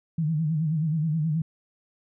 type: tone with vibrato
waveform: sine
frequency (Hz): 157.1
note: D#3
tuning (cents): +17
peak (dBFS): -22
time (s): 0.18-1.42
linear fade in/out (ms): 5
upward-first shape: sine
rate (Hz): 9.4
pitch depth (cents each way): 96
effects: none